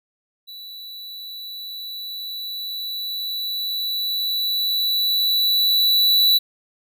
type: tone with level ramp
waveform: square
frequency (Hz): 3951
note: B7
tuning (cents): 0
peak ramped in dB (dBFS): -36 to -13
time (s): 0.47-6.39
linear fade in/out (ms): 20
effects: none